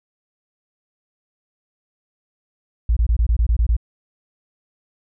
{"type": "tone bursts", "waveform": "sine", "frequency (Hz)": 56.6, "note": "A1", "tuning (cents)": 50, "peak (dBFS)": -13, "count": 9, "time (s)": [2.89, 3.766], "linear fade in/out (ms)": 5, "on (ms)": 76, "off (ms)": 24, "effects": []}